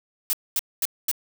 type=noise bursts; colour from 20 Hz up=blue; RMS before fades=-23 dBFS; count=4; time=0.3-1.114 s; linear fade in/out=0 ms; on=31 ms; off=230 ms; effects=none